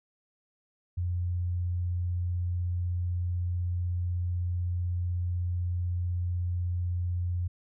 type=tone; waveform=sine; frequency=88.4 Hz; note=F2; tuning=22 cents sharp; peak=-27 dBFS; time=0.97-7.48 s; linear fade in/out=10 ms; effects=none

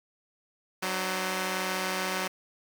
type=tone cluster; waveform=5% pulse; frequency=186.8 / 300.2 / 519 Hz; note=F#3 / D4 / C5; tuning=+17 / +38 / -14 cents; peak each=-19 / -25 / -25 dBFS; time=0.82-2.28 s; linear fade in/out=10 ms; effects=none

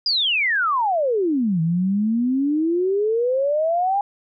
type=exponential two-way sweep; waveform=sine; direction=down then up; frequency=5020 to 159.2 to 820 Hz; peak=-17 dBFS; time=0.06-4.01 s; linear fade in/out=2 ms; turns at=1.61 s; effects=none

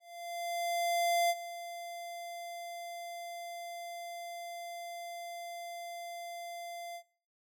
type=tone with ADSR envelope; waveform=square; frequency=690 Hz; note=F5; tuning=21 cents flat; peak=-27 dBFS; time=0-7.03 s; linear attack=1300 ms; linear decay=41 ms; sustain=-15 dB; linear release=74 ms; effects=noise-tail reverb RT60 0.5 s tail -21 dB re dry

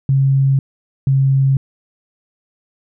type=tone pair in turn; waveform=sine; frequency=135.9 / 135.36 Hz; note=C#3 / C#3; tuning=-34 / -41 cents; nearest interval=unison; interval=7 cents; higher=first; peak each=-10 dBFS; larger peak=neither; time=0.09-0.59 / 1.07-1.57 s; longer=neither; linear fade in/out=2 ms; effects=none

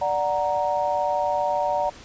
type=chord; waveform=sine; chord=D augmented; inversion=none; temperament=equal; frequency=587.3 / 740 / 932.3 Hz; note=D5 / F#5 / A#5; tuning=0 / 0 / 0 cents; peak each=-25 dBFS; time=0.01-1.9 s; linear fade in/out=10 ms; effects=pink hiss -45 dBFS RMS until 2.04 s + resampled to 16000 Hz

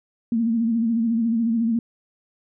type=tone with vibrato; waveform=sine; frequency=229 Hz; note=A#3; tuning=31 cents flat; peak=-18 dBFS; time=0.32-1.79 s; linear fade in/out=2 ms; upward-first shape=sine; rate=14 Hz; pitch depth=61 cents each way; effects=none

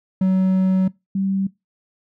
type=tone pair in turn; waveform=triangle / sine; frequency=188 / 193.62 Hz; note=F#3 / G3; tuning=+28 / -21 cents; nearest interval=minor second; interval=51 cents; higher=second; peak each=-12 / -18 dBFS; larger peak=first; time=0.21-0.88 / 1.15-1.47 s; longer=first; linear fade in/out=5 ms; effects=noise-tail reverb RT60 0.2 s tail -21 dB re dry

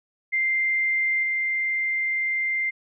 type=tone with level steps; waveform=sine; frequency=2093 Hz; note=C7; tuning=in tune; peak=-20 / -22 dBFS; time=0.32-2.71 s; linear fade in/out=20 ms; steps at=1.23 s; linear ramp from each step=2 ms; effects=none

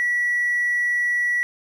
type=tone with hard clipping; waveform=sine; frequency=1942 Hz; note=B6; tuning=30 cents flat; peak=-19 dBFS; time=0-1.43 s; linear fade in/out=0 ms; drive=1 dB; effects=none

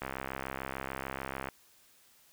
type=click train; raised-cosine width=0.5 ms; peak=-21 dBFS; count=99; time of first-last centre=0.02-1.487 s; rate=66.8 Hz; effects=white hiss -63 dBFS RMS until 2.32 s

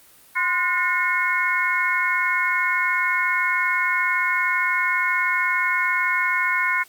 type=harmonic tone with a mistuned harmonic; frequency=362.7 Hz; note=F#4; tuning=34 cents flat; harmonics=3 / 4 / 5 / 6; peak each=-25 / -24 / -26 / -22 dBFS; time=0.35-6.84 s; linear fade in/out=20 ms; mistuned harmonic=3; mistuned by=-90 cents; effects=white hiss -51 dBFS RMS until 6.88 s + Opus 32 kbps

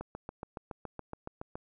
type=click train; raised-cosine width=1 ms; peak=-25 dBFS; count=12; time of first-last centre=0.01-1.555 s; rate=7.12 Hz; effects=none

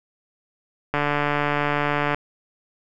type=click train; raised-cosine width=0.5 ms; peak=-7 dBFS; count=177; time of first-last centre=0.94-2.145 s; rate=146 Hz; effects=none

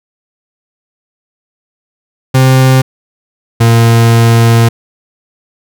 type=tone pair in turn; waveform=40% pulse; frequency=130.81 / 115.57 Hz; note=C3 / A#2; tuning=0 / -14 cents; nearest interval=major second; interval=214 cents; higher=first; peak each=-3 dBFS; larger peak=neither; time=2.34-2.82 / 3.6-4.69 s; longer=second; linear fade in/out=10 ms; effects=none

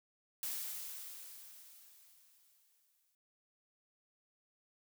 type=noise with exponential decay; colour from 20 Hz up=blue; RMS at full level=-39 dBFS; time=0.43-3.15 s; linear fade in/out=1 ms; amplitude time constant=590 ms; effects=none

